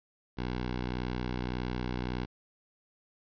10% pulse tone, 61.74 Hz, B1, in tune, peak -24 dBFS, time 0.37-2.26 s, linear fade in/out 20 ms, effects resampled to 11025 Hz + 11-bit

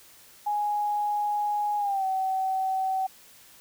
sine tone with pitch glide, 830.6 to 761.7 Hz, G#5 to G5, 0 to -50 cents, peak -24 dBFS, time 0.46-3.07 s, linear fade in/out 10 ms, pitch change -150 cents, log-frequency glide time 1.78-2.05 s, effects white hiss -53 dBFS RMS until 3.6 s

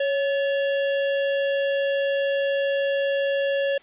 harmonic tone with a mistuned harmonic, 554.4 Hz, C#5, in tune, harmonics 1 / 3 / 5 / 6, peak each -21 / -31 / -35 / -37 dBFS, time 0-3.78 s, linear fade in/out 5 ms, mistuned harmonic 3, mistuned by +59 cents, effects white hiss -52 dBFS RMS until 3.82 s + resampled to 8000 Hz

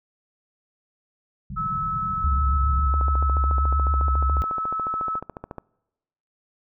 white low-pass noise, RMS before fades -34 dBFS, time 1.5-2.9 s, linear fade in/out 5 ms, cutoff 200 Hz, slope 96 dB/octave
sine tone, 1300 Hz, E6, 24 cents flat, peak -24 dBFS, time 1.56-5.2 s, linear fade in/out 20 ms
sine tone with vibrato, 69.3 Hz, C#2, in tune, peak -19 dBFS, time 2.24-4.42 s, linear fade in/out 0 ms, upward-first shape triangle, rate 7.3 Hz, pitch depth 110 cents each way
click train, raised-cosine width 1 ms, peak -19 dBFS, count 38, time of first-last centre 2.94-5.583 s, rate 14 Hz
effects noise-tail reverb RT60 1.0 s tail -26 dB re dry

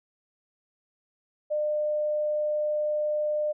sine tone, 602 Hz, D5, 43 cents sharp, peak -24 dBFS, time 1.5-3.53 s, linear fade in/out 20 ms, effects none

